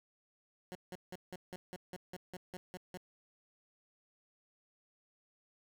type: tone bursts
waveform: 15% pulse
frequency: 182.3 Hz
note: F#3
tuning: 25 cents flat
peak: -37 dBFS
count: 12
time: 0.72-2.974 s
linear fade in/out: 0 ms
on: 32 ms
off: 170 ms
effects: none